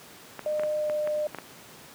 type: clicks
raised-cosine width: 0.5 ms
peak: -20 dBFS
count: 7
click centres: 0.393 / 0.596 / 0.635 / 0.898 / 1.074 / 1.347 / 1.386 s
type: tone with pitch glide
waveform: sine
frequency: 607 to 603.2 Hz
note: D#5 to D5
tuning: -43 to +46 cents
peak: -25 dBFS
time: 0.46-1.27 s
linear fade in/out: 2 ms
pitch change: -11 cents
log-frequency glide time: 0.76-0.91 s
effects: pink hiss -48 dBFS RMS until 1.94 s + high-pass 150 Hz 12 dB/octave